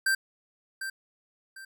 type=tone with echo; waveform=square; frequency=1568 Hz; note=G6; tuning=in tune; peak=-23 dBFS; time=0.06-0.15 s; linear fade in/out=5 ms; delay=750 ms; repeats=2; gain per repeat=-10 dB; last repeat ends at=1.65 s; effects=none